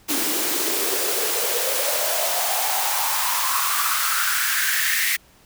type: noise with high-pass filter sweep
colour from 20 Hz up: white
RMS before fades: -22 dBFS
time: 0.08-5.17 s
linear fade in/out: 20 ms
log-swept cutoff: 280 to 2000 Hz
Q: 5.8
effects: pink hiss -54 dBFS RMS until 5.45 s